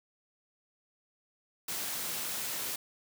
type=high-pass noise; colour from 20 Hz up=white; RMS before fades=-36 dBFS; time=1.68-2.76 s; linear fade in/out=5 ms; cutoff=100 Hz; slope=12 dB/octave; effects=none